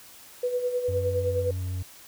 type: tone with tremolo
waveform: sine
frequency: 493.9 Hz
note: B4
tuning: in tune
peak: -22 dBFS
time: 0.43-1.51 s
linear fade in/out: 5 ms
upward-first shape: sine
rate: 9.7 Hz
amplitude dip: 60%
type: tone with pitch glide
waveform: triangle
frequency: 92.5 to 91.54 Hz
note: F#2 to F#2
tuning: 0 to -18 cents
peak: -26 dBFS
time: 0.88-1.83 s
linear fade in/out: 10 ms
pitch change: -18 cents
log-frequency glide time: 1.09-1.39 s
effects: white hiss -49 dBFS RMS until 2.07 s